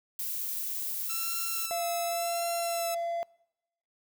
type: noise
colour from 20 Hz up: violet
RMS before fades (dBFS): -34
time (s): 0.19-1.66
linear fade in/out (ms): 2
type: tone with vibrato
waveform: 5% pulse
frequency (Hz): 1330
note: E6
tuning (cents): +15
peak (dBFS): -23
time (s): 1.09-2.95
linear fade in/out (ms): 10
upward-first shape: sine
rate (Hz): 0.88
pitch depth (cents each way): 35
type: tone with pitch glide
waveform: triangle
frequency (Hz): 688 to 680.9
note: F5 to F5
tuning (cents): -26 to -44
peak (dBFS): -28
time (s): 1.71-3.23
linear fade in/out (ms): 0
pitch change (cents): -18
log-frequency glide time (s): 2.12-2.91
effects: noise-tail reverb RT60 0.9 s tail -25 dB re dry